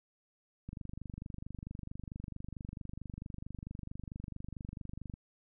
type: click train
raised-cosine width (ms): 5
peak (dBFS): -30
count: 110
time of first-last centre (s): 0.69-5.139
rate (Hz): 24.5
effects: none